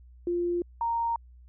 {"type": "tone pair in turn", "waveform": "sine", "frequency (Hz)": [348.7, 928.5], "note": ["F4", "A#5"], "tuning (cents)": [-3, -7], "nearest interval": "octave + perfect fourth", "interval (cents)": 1696, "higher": "second", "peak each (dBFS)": -25, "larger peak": "neither", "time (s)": [[0.27, 0.62], [0.81, 1.16]], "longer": "neither", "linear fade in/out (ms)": 2, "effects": ["added 61 Hz sine -49 dBFS peak until 1.48 s"]}